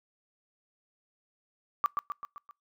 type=tone with echo; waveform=sine; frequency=1163 Hz; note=D6; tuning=17 cents flat; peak=-21 dBFS; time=1.84-1.86 s; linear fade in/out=0 ms; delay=130 ms; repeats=5; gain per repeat=-5 dB; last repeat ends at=2.51 s; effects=noise-tail reverb RT60 0.2 s tail -25 dB re dry